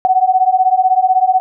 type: beating tone pair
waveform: sine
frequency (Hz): 740 / 756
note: F#5 / F#5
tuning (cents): 0 / +37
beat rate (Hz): 16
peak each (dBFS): -12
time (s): 0.05-1.4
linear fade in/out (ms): 0
effects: none